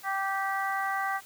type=harmonic tone; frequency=389.9 Hz; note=G4; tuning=9 cents flat; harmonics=2 / 3 / 4 / 5; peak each=-31 / -33 / -34 / -35 dBFS; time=0.03-1.21 s; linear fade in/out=50 ms; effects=white hiss -51 dBFS RMS until 1.25 s